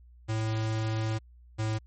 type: tone pair in turn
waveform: square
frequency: 110.3 / 109.47 Hz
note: A2 / A2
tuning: +5 / -8 cents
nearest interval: unison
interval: 13 cents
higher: first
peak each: -28 dBFS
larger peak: neither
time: 0.28-1.19 / 1.58-1.79 s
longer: first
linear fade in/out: 20 ms
effects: added 60 Hz sine -51 dBFS peak until 1.86 s + MP3 32 kbps